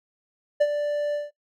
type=tone with ADSR envelope; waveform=triangle; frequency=587.3 Hz; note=D5; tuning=in tune; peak=-12 dBFS; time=0.6-1.31 s; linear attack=14 ms; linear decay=49 ms; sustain=-9 dB; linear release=170 ms; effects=noise-tail reverb RT60 0.1 s tail -18 dB re dry